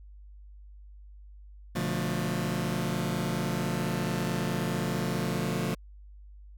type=chord; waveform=sawtooth; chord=B half-diminished seventh; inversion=none; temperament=just; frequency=123.47 / 148.16 / 177.8 / 222.2 Hz; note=B2 / D3 / F3 / A3; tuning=0 / +16 / +31 / +17 cents; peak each=-31 / -30 / -28 / -30 dBFS; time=1.75-5.75 s; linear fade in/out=10 ms; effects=added 50 Hz sine -46 dBFS peak until 6.57 s